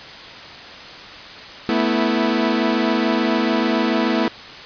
sawtooth chord, A suspended second, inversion none, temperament equal with one note detuned, 220 / 246.9 / 327.7 Hz, A3 / B3 / E4, 0 / 0 / -10 cents, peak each -17 dBFS, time 1.69-4.28 s, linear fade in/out 0 ms, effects white hiss -36 dBFS RMS until 4.65 s + resampled to 11025 Hz

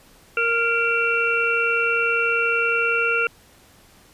harmonic tone with a mistuned harmonic, 465.2 Hz, A#4, 4 cents flat, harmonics 1 / 3 / 5 / 6, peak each -25 / -21 / -27 / -23 dBFS, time 0.37-3.27 s, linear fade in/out 2 ms, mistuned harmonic 6, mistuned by -43 cents, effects pink hiss -52 dBFS RMS until 4.13 s + resampled to 32000 Hz

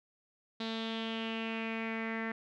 sawtooth tone with low-pass filter sweep, 224.8 Hz, A3, 37 cents sharp, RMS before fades -37 dBFS, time 0.6-2.32 s, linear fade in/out 5 ms, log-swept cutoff 3900 to 1900 Hz, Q 4.9, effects none

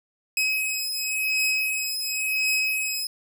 sawtooth beating tone pair, 2546 / 2546.93 Hz, D#7 / D#7, +39 / +40 cents, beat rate 0.93 Hz, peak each -23 dBFS, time 0.37-3.07 s, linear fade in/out 2 ms, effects none

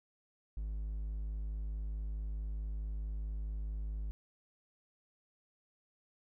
triangle tone, 52.3 Hz, G#1, 13 cents sharp, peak -34 dBFS, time 0.57-4.11 s, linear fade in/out 0 ms, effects none

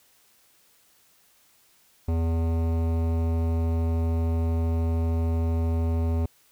sine tone with hard clipping, 82.41 Hz, E2, in tune, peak -24 dBFS, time 2.08-6.26 s, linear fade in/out 5 ms, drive 16 dB, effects white hiss -61 dBFS RMS until 6.51 s

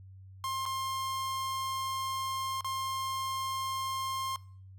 45% pulse tone with dropouts, 1061 Hz, C6, 24 cents sharp, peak -32 dBFS, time 0.44-4.36 s, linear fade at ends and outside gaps 1 ms, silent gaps 0.655-0.661 / 2.609-2.645 s, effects noise-tail reverb RT60 0.5 s tail -22 dB re dry + added 95 Hz sine -48 dBFS peak until 4.78 s

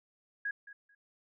sine tone with echo, 1653 Hz, G#6, 9 cents flat, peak -32 dBFS, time 0.45-0.51 s, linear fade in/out 5 ms, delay 220 ms, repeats 2, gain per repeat -15 dB, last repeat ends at 0.95 s, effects none

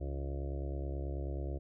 harmonic tone, 69.3 Hz, C#2, in tune, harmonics 1 / 2 / 4 / 5 / 6 / 7 / 8 / 9 / 10, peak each -36 / -44 / -49 / -46 / -51 / -54 / -50 / -53 / -56 dBFS, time 0-1.59 s, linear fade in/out 20 ms, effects none

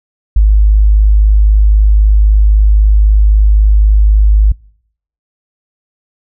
sine tone, 51.91 Hz, G#1, in tune, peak -3 dBFS, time 0.36-4.52 s, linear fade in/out 5 ms, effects noise-tail reverb RT60 0.7 s tail -26 dB re dry

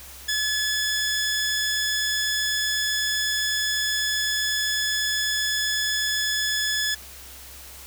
15% pulse tone, 1712 Hz, A6, 48 cents flat, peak -16 dBFS, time 0.28-6.95 s, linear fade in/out 10 ms, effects added 65 Hz sine -47 dBFS peak until 7.86 s + white hiss -43 dBFS RMS until 7.86 s

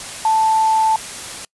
sine tone in noise, 880 Hz, A5, in tune, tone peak -12 dBFS, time 0.25-0.96 s, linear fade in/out 2 ms, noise white, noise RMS -30 dBFS, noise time 0-1.45 s, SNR +15 dB, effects noise-tail reverb RT60 0.1 s tail -26 dB re dry + resampled to 24000 Hz

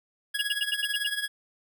25% pulse tone with tremolo, 1666 Hz, G#6, 5 cents sharp, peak -21 dBFS, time 0.34-1.28 s, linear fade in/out 10 ms, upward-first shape triangle, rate 18 Hz, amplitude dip 80%
sine tone bursts, 2844 Hz, F7, 31 cents sharp, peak -24 dBFS, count 7, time 0.39-1.069 s, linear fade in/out 5 ms, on 25 ms, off 84 ms
effects none

